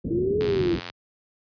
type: low-pass noise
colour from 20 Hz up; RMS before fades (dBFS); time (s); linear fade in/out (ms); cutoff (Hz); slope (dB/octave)
pink; -28; 0.04-0.8; 10; 460; 48
type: linear two-way sweep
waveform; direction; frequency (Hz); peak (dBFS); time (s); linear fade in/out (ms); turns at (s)
sine; up then down; 327.3 to 431.4 to 327.3; -21; 0.1-0.76; 10; 0.41
type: click train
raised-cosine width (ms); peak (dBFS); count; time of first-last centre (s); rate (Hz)
0.2; -16; 44; 0.41-0.9; 87.8
effects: high-pass 80 Hz 12 dB/octave + resampled to 11025 Hz